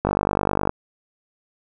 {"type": "click train", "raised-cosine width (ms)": 1, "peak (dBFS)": -5, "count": 33, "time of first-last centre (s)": [0.05, 0.694], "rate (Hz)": 49.7, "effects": []}